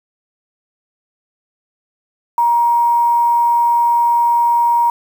sine tone with quantisation, 945 Hz, A#5, 23 cents sharp, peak -10 dBFS, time 2.38-4.9 s, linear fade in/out 2 ms, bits 6, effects none

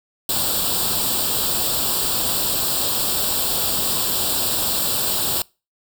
white noise with comb filter, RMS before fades -21 dBFS, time 0.29-5.42 s, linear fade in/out 2 ms, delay 0.24 ms, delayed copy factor +0.8, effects noise-tail reverb RT60 0.3 s tail -25 dB re dry

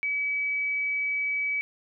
sine tone, 2284 Hz, D7, 49 cents flat, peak -25 dBFS, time 0.03-1.61 s, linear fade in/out 0 ms, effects none

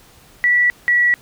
sine tone pair in turn, 1952 / 1938.5 Hz, B6 / B6, -21 / -33 cents, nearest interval unison, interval 12 cents, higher first, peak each -11 dBFS, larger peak neither, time 0.44-0.7 / 0.88-1.14 s, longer neither, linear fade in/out 0 ms, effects pink hiss -48 dBFS RMS until 1.21 s

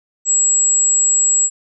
sine tone, 7650 Hz, A#8, 44 cents sharp, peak -11 dBFS, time 0.25-1.5 s, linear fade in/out 50 ms, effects none

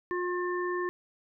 harmonic tone, 357 Hz, F4, 38 cents sharp, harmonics 1 / 3 / 5, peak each -30 / -35 / -37 dBFS, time 0.11-0.89 s, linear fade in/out 0 ms, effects none

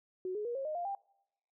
sine tone with pitch steps, 370 / 420.1 / 477.1 / 541.7 / 615.1 / 698.5 / 793.1 Hz, F#4 / G#4 / A#4 / C#5 / D#5 / F5 / G5, 0 / +20 / +40 / -40 / -20 / 0 / +20 cents, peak -34 dBFS, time 0.25-0.95 s, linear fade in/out 2 ms, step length 100 ms, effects noise-tail reverb RT60 0.9 s tail -26 dB re dry

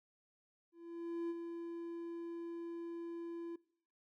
triangle tone with ADSR envelope, 338.2 Hz, E4, 44 cents sharp, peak -34 dBFS, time 0.72-3.56 s, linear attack 580 ms, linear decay 33 ms, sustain -6 dB, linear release 6 ms, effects noise-tail reverb RT60 0.6 s tail -22 dB re dry

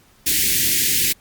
white band-stop noise, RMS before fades -18 dBFS, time 0.26-1.13 s, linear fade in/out 10 ms, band 400 to 1800 Hz, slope 48 dB/octave, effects pink hiss -54 dBFS RMS until 1.2 s + Opus 48 kbps

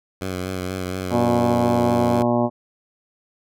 10% pulse tone with vibrato, 92.5 Hz, F#2, in tune, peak -17 dBFS, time 0.21-2.23 s, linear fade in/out 5 ms, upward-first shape triangle, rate 4.2 Hz, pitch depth 43 cents each way
harmonic tone, 120 Hz, B2, 49 cents flat, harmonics 1 / 2 / 3 / 4 / 5 / 6 / 7 / 8 / 9, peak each -26 / -20 / -25 / -33 / -22 / -28 / -27 / -32 / -32 dBFS, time 1.1-2.5 s, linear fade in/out 50 ms
effects none

